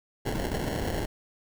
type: noise with sample-and-hold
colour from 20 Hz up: pink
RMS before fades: -30 dBFS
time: 0.25-1.06 s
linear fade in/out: 10 ms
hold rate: 1225 Hz
effects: none